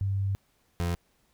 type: tone pair in turn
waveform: sine / 30% pulse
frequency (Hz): 98 / 86.53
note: G2 / F2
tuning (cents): 0 / -15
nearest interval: major second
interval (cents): 215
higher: first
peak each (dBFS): -25 / -24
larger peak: second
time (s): 0.01-0.35 / 0.8-0.95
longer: first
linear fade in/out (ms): 0
effects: pink hiss -69 dBFS RMS until 1.33 s